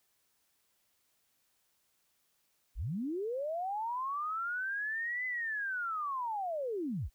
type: linear two-way sweep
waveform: sine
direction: up then down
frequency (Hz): 30 to 2030 to 30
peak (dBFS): -33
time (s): 2.75-7.1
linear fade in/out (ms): 50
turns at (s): 5.26
effects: white hiss -75 dBFS RMS until 7.14 s